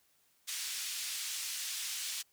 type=band-pass noise; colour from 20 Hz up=white; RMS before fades=-39 dBFS; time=0.47-2.23 s; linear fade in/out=20 ms; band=2500 to 8100 Hz; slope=12 dB/octave; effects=white hiss -71 dBFS RMS until 2.32 s